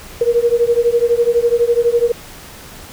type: beating tone pair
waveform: sine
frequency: 467.2 / 479.2 Hz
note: A#4 / A#4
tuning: +4 / +48 cents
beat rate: 12 Hz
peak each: -14 dBFS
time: 0.21-2.12 s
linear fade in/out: 5 ms
effects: pink hiss -36 dBFS RMS until 2.92 s